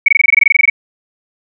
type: tone bursts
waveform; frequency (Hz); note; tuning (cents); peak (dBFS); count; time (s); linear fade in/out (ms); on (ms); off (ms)
sine; 2237; C#7; +15; -3; 15; 0.06-0.699; 5; 23; 21
effects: none